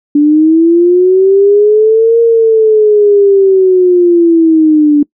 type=linear two-way sweep; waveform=sine; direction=up then down; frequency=289.3 to 465.3 to 289.3 Hz; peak=-3 dBFS; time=0.15-5.03 s; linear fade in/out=5 ms; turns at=2.2 s; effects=noise-tail reverb RT60 0.1 s tail -24 dB re dry